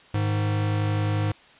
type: tone pair together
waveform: square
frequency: 103.83 / 155.37 Hz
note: G#2 / D#3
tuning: 0 / -2 cents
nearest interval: perfect fifth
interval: 698 cents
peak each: -23 / -32 dBFS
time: 0.14-1.32 s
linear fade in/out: 5 ms
effects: white hiss -52 dBFS RMS until 1.59 s + resampled to 8000 Hz